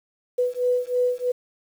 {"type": "beating tone pair", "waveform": "sine", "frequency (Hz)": [493.9, 497], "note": ["B4", "B4"], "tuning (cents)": [0, 11], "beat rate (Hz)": 3.1, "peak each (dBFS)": -23, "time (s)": [0.38, 1.32], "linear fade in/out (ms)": 10, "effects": ["8-bit"]}